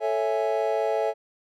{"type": "chord", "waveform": "triangle", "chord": "A major seventh", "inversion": "none", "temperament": "equal", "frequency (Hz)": [440, 554.4, 659.3, 830.6], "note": ["A4", "C#5", "E5", "G#5"], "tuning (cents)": [0, 0, 0, 0], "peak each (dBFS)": [-25, -27, -25, -28], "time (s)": [0, 1.14], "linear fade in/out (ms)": 50, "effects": []}